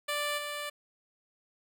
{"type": "tone with level steps", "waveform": "10% pulse", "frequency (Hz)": 587.3, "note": "D5", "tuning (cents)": 0, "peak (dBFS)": [-22, -27], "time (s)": [0.08, 0.7], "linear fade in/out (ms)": 10, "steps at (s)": 0.37, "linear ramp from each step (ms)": 20, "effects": []}